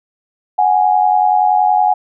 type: tone pair together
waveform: sine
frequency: 739.4 / 830 Hz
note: F#5 / G#5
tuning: -1 / -1 cents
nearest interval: major second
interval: 200 cents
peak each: -12 dBFS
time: 0.58-1.94 s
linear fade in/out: 10 ms
effects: none